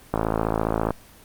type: click train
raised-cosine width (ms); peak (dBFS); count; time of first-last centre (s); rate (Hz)
1; -7; 43; 0.14-0.906; 54.8
effects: pink hiss -49 dBFS RMS until 1.24 s + Opus 24 kbps